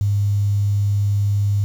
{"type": "tone with quantisation", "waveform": "sine", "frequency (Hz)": 101.5, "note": "G#2", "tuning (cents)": -39, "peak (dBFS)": -15, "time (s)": [0.01, 1.64], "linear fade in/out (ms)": 0, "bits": 7, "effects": []}